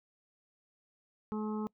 harmonic tone, 213.9 Hz, A3, 49 cents flat, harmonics 1 / 2 / 4 / 5 / 6, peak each -34 / -40 / -46 / -48 / -50 dBFS, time 1.32-1.67 s, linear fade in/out 0 ms, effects noise-tail reverb RT60 0.1 s tail -24 dB re dry

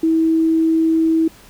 sine tone, 323.6 Hz, E4, 32 cents flat, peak -12 dBFS, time 0.03-1.28 s, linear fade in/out 5 ms, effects pink hiss -45 dBFS RMS until 1.49 s

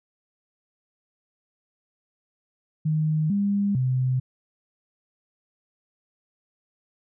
sine tone with pitch steps, 155.2 / 201.3 / 128.6 Hz, D#3 / G3 / C3, -4 / +46 / -30 cents, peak -20 dBFS, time 2.85-4.2 s, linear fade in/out 10 ms, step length 450 ms, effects none

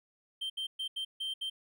triangle tone bursts at uneven times, 3136 Hz, G7, in tune, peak -32 dBFS, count 6, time 0.41-0.5 / 0.57-0.67 / 0.79-0.88 / 0.96-1.05 / 1.2-1.34 / 1.41-1.5 s, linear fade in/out 10 ms, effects none

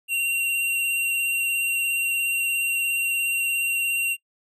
square tone with vibrato, 2755 Hz, F7, 24 cents flat, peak -22 dBFS, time 0.08-4.17 s, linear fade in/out 50 ms, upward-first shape square, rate 17 Hz, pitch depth 12 cents each way, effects noise-tail reverb RT60 0.1 s tail -25 dB re dry

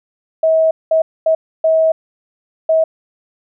sine tone bursts at uneven times, 642 Hz, E5, 46 cents flat, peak -9 dBFS, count 5, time 0.43-0.71 / 0.91-1.02 / 1.26-1.35 / 1.64-1.92 / 2.69-2.84 s, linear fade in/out 5 ms, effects none

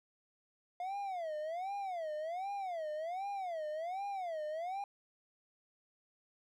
triangle tone with vibrato, 699 Hz, F5, 1 cent sharp, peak -35 dBFS, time 0.8-4.84 s, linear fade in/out 2 ms, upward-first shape sine, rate 1.3 Hz, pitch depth 250 cents each way, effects none

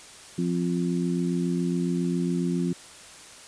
harmonic tone, 87.31 Hz, F2, in tune, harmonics 2 / 3 / 4, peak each -25 / -29 / -31 dBFS, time 0.38-2.73 s, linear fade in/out 5 ms, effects white hiss -46 dBFS RMS until 3.47 s + resampled to 22050 Hz

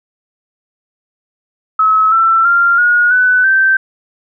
sine tone with pitch steps, 1289 / 1338.3 / 1389.5 / 1442.7 / 1497.9 / 1555.2 Hz, E6 / E6 / F6 / F#6 / F#6 / G6, -39 / +26 / -9 / -44 / +21 / -14 cents, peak -7 dBFS, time 1.79-3.77 s, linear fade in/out 5 ms, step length 330 ms, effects none

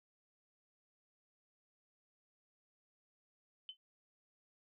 sine tone with exponential decay, 3054 Hz, G7, 46 cents flat, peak -40 dBFS, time 3.69-3.77 s, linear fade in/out 1 ms, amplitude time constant 17 ms, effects none

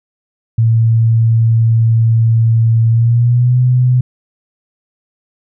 sine tone with pitch glide, 113.8 to 125.54 Hz, A#2 to B2, -41 to +29 cents, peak -7 dBFS, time 0.58-4.01 s, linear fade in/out 5 ms, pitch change +170 cents, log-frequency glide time 2.88-3.59 s, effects none

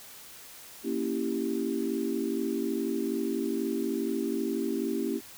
sine chord, A# diminished seventh, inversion none, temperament equal, 233.1 / 277.2 / 329.6 / 392 Hz, A#3 / C#4 / E4 / G4, 0 / 0 / 0 / 0 cents, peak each -33 dBFS, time 0.83-5.21 s, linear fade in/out 50 ms, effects white hiss -48 dBFS RMS until 5.37 s

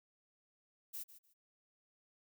violet noise with echo, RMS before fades -44 dBFS, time 0.93-1.04 s, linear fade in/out 20 ms, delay 150 ms, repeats 2, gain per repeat -14 dB, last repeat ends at 1.34 s, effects none

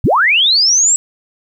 sine linear sweep, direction up, 41.42 to 7770 Hz, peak -8 dBFS, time 0.04-0.96 s, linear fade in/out 0 ms, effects 8-bit

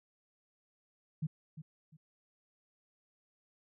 sine tone with echo, 155.56 Hz, D#3, in tune, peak -31 dBFS, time 1.22-1.27 s, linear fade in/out 10 ms, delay 350 ms, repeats 2, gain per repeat -12 dB, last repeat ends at 1.97 s, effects none

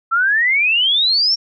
sine exponential sweep, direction up, 1318.5 to 5588 Hz, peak -12 dBFS, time 0.11-1.36 s, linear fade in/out 20 ms, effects none

